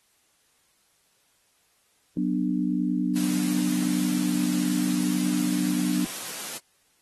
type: chord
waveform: sine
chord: B minor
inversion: second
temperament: just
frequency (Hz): 185.21 / 246.9 / 296.3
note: F#3 / B3 / D4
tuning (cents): +2 / 0 / +15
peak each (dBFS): -27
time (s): 2.17-6.05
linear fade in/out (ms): 2
type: high-pass noise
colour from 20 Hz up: white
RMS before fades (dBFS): -35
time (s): 3.15-6.59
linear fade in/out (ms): 20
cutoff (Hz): 130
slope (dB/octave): 48
effects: white hiss -66 dBFS RMS until 7.01 s + AAC 32 kbps